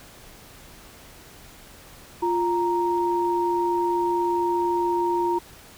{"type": "tone pair together", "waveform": "sine", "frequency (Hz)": [349.2, 932.3], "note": ["F4", "A#5"], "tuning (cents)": [0, 0], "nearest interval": "octave + perfect fourth", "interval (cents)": 1700, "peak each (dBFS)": -23, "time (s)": [2.22, 5.39], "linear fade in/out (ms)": 10, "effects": ["pink hiss -47 dBFS RMS until 5.77 s"]}